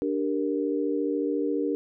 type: chord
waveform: sine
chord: G minor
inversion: second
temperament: equal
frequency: 293.7 / 392 / 466.2 Hz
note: D4 / G4 / Bb4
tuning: 0 / 0 / 0 cents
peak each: -27 / -30 / -29 dBFS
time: 0.02-1.75 s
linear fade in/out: 0 ms
effects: none